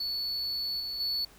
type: tone with level steps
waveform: triangle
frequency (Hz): 4435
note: C#8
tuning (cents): 0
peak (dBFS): -29 / -32 / -27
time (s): 0-1.25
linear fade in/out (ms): 5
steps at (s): 0.8 / 1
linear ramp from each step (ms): 2
effects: added 48 Hz sine -58 dBFS peak until 1.38 s + pink hiss -56 dBFS RMS until 1.38 s